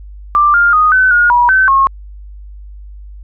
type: tone with pitch steps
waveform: sine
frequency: 1181 / 1404 / 1241 / 1516 / 1434 / 966 / 1532 / 1084 Hz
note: D6 / F6 / D#6 / F#6 / F6 / B5 / G6 / C#6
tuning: +9 / +9 / -5 / +42 / +45 / -39 / -40 / -39 cents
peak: -6 dBFS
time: 0.35-1.87 s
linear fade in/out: 0 ms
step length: 190 ms
effects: added 50 Hz sine -29 dBFS peak until 3.23 s